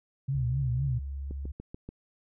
sine tone with vibrato, 129 Hz, C3, 24 cents flat, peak -26 dBFS, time 0.28-0.99 s, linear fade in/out 10 ms, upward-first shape triangle, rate 4 Hz, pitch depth 160 cents each way
sine tone, 69 Hz, C#2, 7 cents flat, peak -33 dBFS, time 0.34-1.52 s, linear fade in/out 10 ms
click train, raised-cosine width 3 ms, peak -27 dBFS, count 5, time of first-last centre 1.31-1.89 s, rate 6.9 Hz
effects none

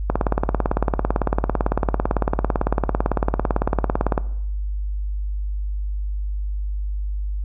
click train, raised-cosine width 1 ms, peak -4 dBFS, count 74, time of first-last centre 0.1-4.178 s, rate 17.9 Hz, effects noise-tail reverb RT60 0.8 s tail -19 dB re dry + added 50 Hz sine -22 dBFS peak until 7.44 s

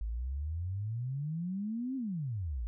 sine exponential two-way sweep, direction up then down, 51.8 to 271.5 to 51.8 Hz, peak -33 dBFS, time 0.01-2.67 s, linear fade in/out 0 ms, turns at 1.96 s, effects none

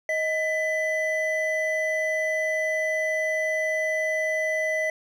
triangle tone pair together, 629 / 1998.1 Hz, D#5 / B6, +19 / +20 cents, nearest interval octave + minor sixth, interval 2001 cents, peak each -24 dBFS, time 0.09-4.9 s, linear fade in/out 2 ms, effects none

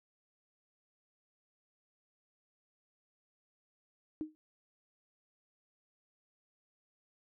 sine tone with exponential decay, 309.9 Hz, D#4, 7 cents flat, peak -31 dBFS, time 4.21-4.35 s, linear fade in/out 0 ms, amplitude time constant 30 ms, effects none

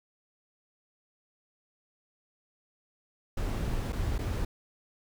brown noise with dropouts, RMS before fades -31 dBFS, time 3.37-4.45 s, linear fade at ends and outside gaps 5 ms, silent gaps 3.924-3.928 / 4.182-4.188 s, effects none

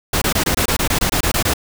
pink noise bursts, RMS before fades -17 dBFS, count 13, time 0.13-1.537 s, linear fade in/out 5 ms, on 87 ms, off 23 ms, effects none

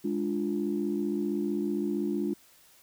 sine chord, D diminished, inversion second, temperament equal, 207.7 / 293.7 / 349.2 Hz, Ab3 / D4 / F4, 0 / 0 / 0 cents, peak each -31 dBFS, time 0.04-2.34 s, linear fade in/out 10 ms, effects tanh soft clip ceiling -18 dBFS + white hiss -59 dBFS RMS until 2.82 s

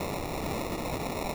white noise with sample-and-hold, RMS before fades -33 dBFS, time 0-1.34 s, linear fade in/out 5 ms, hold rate 1575 Hz, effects none

